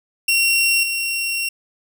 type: tone with level steps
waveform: sawtooth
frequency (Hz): 2738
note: F7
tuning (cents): -35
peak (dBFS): -11 / -17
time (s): 0.28-1.49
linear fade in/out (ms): 5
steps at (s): 0.83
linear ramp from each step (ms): 5
effects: none